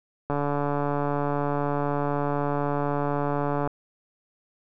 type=click train; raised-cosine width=1 ms; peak=-13 dBFS; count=487; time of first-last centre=0.3-3.675 s; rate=144 Hz; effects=none